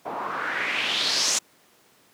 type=noise with low-pass filter sweep; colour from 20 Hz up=white; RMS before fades=-26 dBFS; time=0.05-1.39 s; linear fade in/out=10 ms; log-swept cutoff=770 to 7100 Hz; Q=3.4; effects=pink hiss -58 dBFS RMS until 2.13 s + high-pass 200 Hz 12 dB/octave